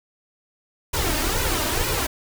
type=noise with flanger; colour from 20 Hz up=pink; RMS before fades=-23 dBFS; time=0.93-2.07 s; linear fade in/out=10 ms; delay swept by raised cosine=2 to 3.3 ms; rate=2.1 Hz; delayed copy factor=+0.65; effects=none